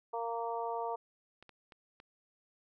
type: harmonic tone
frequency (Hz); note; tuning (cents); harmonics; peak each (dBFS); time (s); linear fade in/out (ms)
231.6; A#3; -11; 2 / 3 / 4 / 5; -39 / -39 / -38 / -45; 0.13-0.96; 10
type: clicks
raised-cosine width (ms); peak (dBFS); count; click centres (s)
0.3; -37; 4; 1.426 / 1.493 / 1.722 / 2.001
effects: none